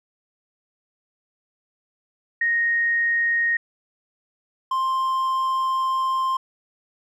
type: tone pair in turn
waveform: sine / triangle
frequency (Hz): 1864.7 / 1050.9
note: A#6 / C6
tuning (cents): 0 / +7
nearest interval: minor seventh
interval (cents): 993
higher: first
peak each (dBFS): -18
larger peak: neither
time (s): 2.41-3.57 / 4.71-6.37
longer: second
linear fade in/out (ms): 5
effects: none